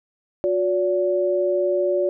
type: tone pair together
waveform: sine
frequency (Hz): 361.6 / 574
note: F#4 / D5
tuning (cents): -40 / -40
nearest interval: minor sixth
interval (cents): 800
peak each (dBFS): -21 / -20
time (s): 0.44-2.09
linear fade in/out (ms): 0
effects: none